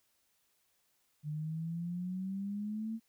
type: exponential sweep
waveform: sine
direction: up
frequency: 148.2 to 227.2 Hz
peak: -35 dBFS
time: 1.23-3 s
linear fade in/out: 50 ms
effects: white hiss -75 dBFS RMS until 3.08 s